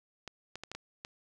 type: clicks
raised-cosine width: 0.2 ms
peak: -24 dBFS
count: 6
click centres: 0.277 / 0.556 / 0.636 / 0.716 / 0.75 / 1.049 s
effects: none